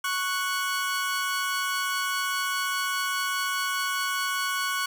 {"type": "tone pair together", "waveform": "sawtooth", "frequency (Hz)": [1108.7, 1479.9], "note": ["C#6", "F#6"], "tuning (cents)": [0, 0], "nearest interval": "perfect fourth", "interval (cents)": 500, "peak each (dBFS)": -25, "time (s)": [0.04, 4.86], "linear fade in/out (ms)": 5, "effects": []}